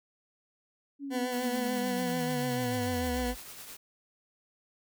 sine linear sweep, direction down, 284.8 to 48.01 Hz, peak -35 dBFS, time 0.99-3.37 s, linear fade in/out 50 ms
20% pulse tone with vibrato, 248.5 Hz, B3, 11 cents sharp, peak -25 dBFS, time 1.1-3.35 s, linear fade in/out 50 ms, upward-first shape sine, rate 6.8 Hz, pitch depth 25 cents each way
white noise with tremolo, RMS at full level -44 dBFS, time 1.32-3.77 s, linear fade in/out 5 ms, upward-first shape triangle, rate 9.3 Hz, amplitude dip 45%
effects none

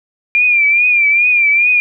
sine tone with vibrato, 2389 Hz, D7, 29 cents sharp, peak -8 dBFS, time 0.35-1.8 s, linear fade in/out 0 ms, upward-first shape triangle, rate 2.4 Hz, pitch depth 83 cents each way, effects none

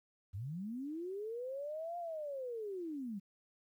sine linear two-way sweep, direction up then down, 85.2 to 705 to 186.5 Hz, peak -39 dBFS, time 0.33-3.2 s, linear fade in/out 20 ms, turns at 1.98 s, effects 12-bit

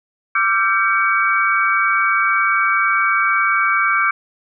sine tone cluster, 1173 / 1364 / 1564 / 2261 Hz, D6 / F6 / G6 / C#7, -2 / -41 / -4 / +34 cents, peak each -19 dBFS, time 0.35-4.11 s, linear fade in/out 5 ms, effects none

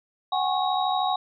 sine tone cluster, 743 / 816 / 1095 / 3806 Hz, F#5 / G#5 / C#6 / A#7, +7 / -31 / -22 / +35 cents, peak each -25 / -27 / -29 / -31 dBFS, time 0.32-1.16 s, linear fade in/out 5 ms, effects none

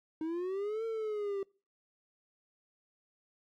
triangle linear two-way sweep, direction up then down, 311.1 to 455.7 to 389 Hz, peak -31 dBFS, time 0.21-1.43 s, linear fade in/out 2 ms, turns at 0.85 s, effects noise-tail reverb RT60 0.4 s tail -26 dB re dry + AAC 64 kbps

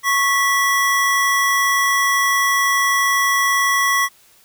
square tone pair together, 1104.6 / 1962 Hz, C#6 / B6, -6 / -12 cents, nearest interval minor seventh, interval 994 cents, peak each -18 dBFS, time 0.03-4.09 s, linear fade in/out 50 ms, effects white hiss -52 dBFS RMS until 4.44 s

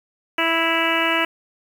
harmonic tone with a mistuned harmonic, 329.6 Hz, E4, in tune, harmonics 1 / 2 / 3 / 4 / 5 / 6 / 7 / 8 / 9, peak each -26 / -26 / -26 / -26 / -26 / -26 / -26 / -26 / -26 dBFS, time 0.38-1.25 s, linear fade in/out 5 ms, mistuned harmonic 9, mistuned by -28 cents, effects 7-bit

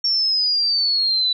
sine exponential sweep, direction down, 5500 to 3951 Hz, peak -16 dBFS, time 0.04-1.33 s, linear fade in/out 5 ms, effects none

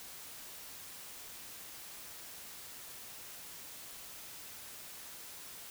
silence, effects white hiss -49 dBFS RMS until 5.7 s

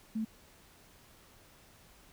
sine tone, 220 Hz, A3, in tune, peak -31 dBFS, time 0.15-0.25 s, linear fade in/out 10 ms, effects pink hiss -60 dBFS RMS until 2.12 s

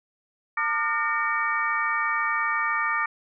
sine tone cluster, 902 / 1201 / 1415 / 1828 / 2278 Hz, A5 / D6 / F6 / A#6 / C#7, +43 / +38 / +22 / -34 / +47 cents, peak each -33 / -26 / -32 / -27 / -31 dBFS, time 0.57-3.06 s, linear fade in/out 5 ms, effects none

